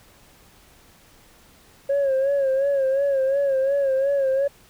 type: tone with vibrato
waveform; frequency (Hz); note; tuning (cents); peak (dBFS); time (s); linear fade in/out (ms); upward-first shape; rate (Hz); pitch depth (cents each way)
sine; 546; C#5; -26; -16; 1.89-4.48; 10; sine; 2.8; 62
effects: tanh soft clip ceiling -16 dBFS + pink hiss -53 dBFS RMS until 4.69 s